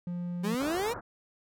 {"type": "tone", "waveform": "triangle", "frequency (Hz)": 175.6, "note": "F3", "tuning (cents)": 10, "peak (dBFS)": -30, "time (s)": [0.07, 0.55], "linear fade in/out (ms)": 2}
{"type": "exponential sweep", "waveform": "30% pulse", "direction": "up", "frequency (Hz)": [194.4, 494.2], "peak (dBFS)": -26, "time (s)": [0.43, 0.94], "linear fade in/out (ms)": 20}
{"type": "low-pass noise", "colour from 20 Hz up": "white", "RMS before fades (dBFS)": -40, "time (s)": [0.59, 1.01], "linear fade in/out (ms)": 20, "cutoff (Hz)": 1500, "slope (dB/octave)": 48}
{"effects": []}